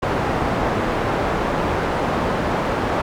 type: low-pass noise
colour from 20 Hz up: white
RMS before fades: -21 dBFS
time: 0.02-3.02 s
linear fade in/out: 10 ms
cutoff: 900 Hz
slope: 12 dB/octave
effects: none

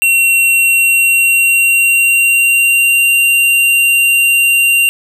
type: tone with pitch glide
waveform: square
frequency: 2734 to 2769 Hz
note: F7 to F7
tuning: -37 to -15 cents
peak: -8 dBFS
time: 0.02-4.89 s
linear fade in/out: 0 ms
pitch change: +22 cents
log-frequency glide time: 0.52-3.11 s
effects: none

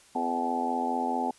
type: harmonic tone with a mistuned harmonic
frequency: 84.6 Hz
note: E2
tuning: 45 cents sharp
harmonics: 3 / 4 / 5 / 6 / 7 / 8 / 9 / 10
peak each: -32 / -40 / -37 / -41 / -42 / -40 / -31 / -31 dBFS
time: 0.15-1.31 s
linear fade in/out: 5 ms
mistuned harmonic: 10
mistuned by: +22 cents
effects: white hiss -57 dBFS RMS until 1.38 s + resampled to 24000 Hz

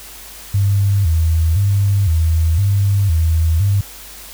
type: tone with vibrato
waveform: sine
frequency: 89.9 Hz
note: F#2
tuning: 49 cents flat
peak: -11 dBFS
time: 0.54-3.81 s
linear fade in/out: 5 ms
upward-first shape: square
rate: 0.98 Hz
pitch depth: 180 cents each way
effects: added 50 Hz sine -42 dBFS peak until 4.33 s + white hiss -36 dBFS RMS until 4.33 s

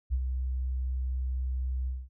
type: tone with ADSR envelope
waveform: sine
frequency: 64 Hz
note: C2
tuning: 38 cents flat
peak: -23 dBFS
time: 0.1-2.09 s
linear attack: 32 ms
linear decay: 55 ms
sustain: -5 dB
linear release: 220 ms
effects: none

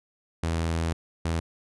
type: tone bursts at uneven times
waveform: sawtooth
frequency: 82.41 Hz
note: E2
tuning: in tune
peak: -21 dBFS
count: 2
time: 0.43-0.93 / 1.25-1.4 s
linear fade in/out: 5 ms
effects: resampled to 24000 Hz

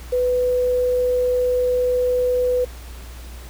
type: tone with quantisation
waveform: sine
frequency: 497.7 Hz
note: B4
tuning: 13 cents sharp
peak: -16 dBFS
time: 0.12-2.65 s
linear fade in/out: 10 ms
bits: 7
effects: added 60 Hz sine -34 dBFS peak until 3.49 s + pink hiss -43 dBFS RMS until 3.49 s

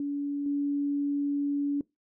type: tone with level steps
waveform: sine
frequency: 285.3 Hz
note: C#4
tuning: 50 cents sharp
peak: -28 / -25 dBFS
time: 0-1.81 s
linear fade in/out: 2 ms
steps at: 0.46 s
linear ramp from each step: 2 ms
effects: noise-tail reverb RT60 0.2 s tail -22 dB re dry

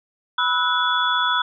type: tone cluster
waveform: sine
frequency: 985 / 1299 / 1474 / 3423 Hz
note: B5 / E6 / F#6 / A7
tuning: -5 / -26 / -7 / -48 cents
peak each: -23 dBFS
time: 0.38-1.42 s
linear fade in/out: 5 ms
effects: none

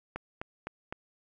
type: click train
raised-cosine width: 0.5 ms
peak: -21 dBFS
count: 4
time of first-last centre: 0.16-0.925 s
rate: 3.92 Hz
effects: none

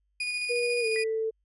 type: tone with tremolo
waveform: 35% pulse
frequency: 2458 Hz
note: D#7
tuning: 22 cents flat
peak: -26 dBFS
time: 0.2-1.04 s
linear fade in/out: 5 ms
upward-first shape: square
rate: 14 Hz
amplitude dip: 25%
type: tone with pitch glide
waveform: sine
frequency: 480.8 to 443.4 Hz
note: B4 to A4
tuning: -46 to +13 cents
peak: -26 dBFS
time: 0.49-1.31 s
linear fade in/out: 20 ms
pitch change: -141 cents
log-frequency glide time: 0.8-0.87 s
type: tone with exponential decay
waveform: sine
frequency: 1975.5 Hz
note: B6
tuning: in tune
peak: -31 dBFS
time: 0.96-1.24 s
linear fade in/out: 0 ms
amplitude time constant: 59 ms
effects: added 50 Hz sine -70 dBFS peak until 1.44 s + resampled to 24000 Hz

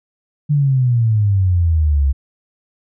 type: exponential sweep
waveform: sine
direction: down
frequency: 150.1 to 66.7 Hz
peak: -11 dBFS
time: 0.49-2.13 s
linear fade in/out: 20 ms
effects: none

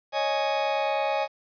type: chord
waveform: 40% pulse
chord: C# suspended second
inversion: none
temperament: just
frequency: 554.4 / 623.7 / 831.5 Hz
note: C#5 / D#5 / G#5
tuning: 0 / +4 / +2 cents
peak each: -28 / -28 / -26 dBFS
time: 0.12-1.28 s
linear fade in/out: 50 ms
effects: resampled to 11025 Hz + 9-bit

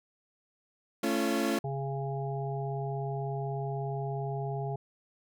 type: chord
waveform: 30% pulse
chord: A augmented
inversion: none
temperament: equal with one note detuned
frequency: 220 / 277.2 / 341.6 Hz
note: A3 / C#4 / E#4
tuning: 0 / 0 / -38 cents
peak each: -29 dBFS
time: 1.03-1.59 s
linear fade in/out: 5 ms
type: harmonic tone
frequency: 137.2 Hz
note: C#3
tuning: 17 cents flat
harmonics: 1 / 3 / 5 / 6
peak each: -33 / -38 / -40 / -41 dBFS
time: 1.64-4.76 s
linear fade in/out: 5 ms
effects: none

